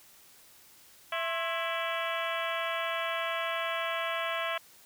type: harmonic tone with a mistuned harmonic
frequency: 331.5 Hz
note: E4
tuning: 10 cents sharp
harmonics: 2 / 3 / 4 / 5 / 6 / 7 / 8 / 9 / 10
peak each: -35 / -37 / -38 / -39 / -40 / -40 / -41 / -42 / -42 dBFS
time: 1.12-4.58 s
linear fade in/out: 5 ms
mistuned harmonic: 3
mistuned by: +120 cents
effects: white hiss -57 dBFS RMS until 4.85 s